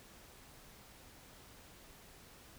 silence, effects pink hiss -58 dBFS RMS until 2.58 s

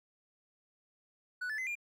triangle tone with pitch steps, 1480 / 1739.8 / 2045 / 2404 Hz, F#6 / A6 / C7 / D7, 0 / -20 / -40 / +40 cents, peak -33 dBFS, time 1.41-1.754 s, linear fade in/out 10 ms, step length 86 ms, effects none

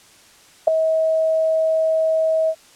sine tone with ADSR envelope, 640 Hz, D#5, 49 cents sharp, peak -5 dBFS, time 0.67-2.55 s, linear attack 9 ms, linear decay 3 ms, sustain -10 dB, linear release 60 ms, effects white hiss -49 dBFS RMS until 2.75 s + low-pass 9000 Hz 12 dB/octave

